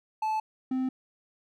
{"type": "tone pair in turn", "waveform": "triangle", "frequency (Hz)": [870, 259.2], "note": ["A5", "C4"], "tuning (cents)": [-20, -16], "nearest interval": "octave + major sixth", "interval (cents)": 2096, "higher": "first", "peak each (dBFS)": -24, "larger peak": "neither", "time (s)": [[0.22, 0.4], [0.71, 0.89]], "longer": "neither", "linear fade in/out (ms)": 5, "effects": []}